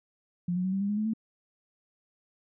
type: tone with pitch steps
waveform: sine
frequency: 175.9 / 181.79 / 187.87 / 194.16 / 200.7 / 207.4 / 214.3 / 221.5 Hz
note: F3 / F#3 / F#3 / G3 / G3 / G#3 / A3 / A3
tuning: +13 / -30 / +27 / -16 / +41 / -2 / -45 / +12 cents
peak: -26 dBFS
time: 0.48-1.136 s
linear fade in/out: 5 ms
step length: 82 ms
effects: none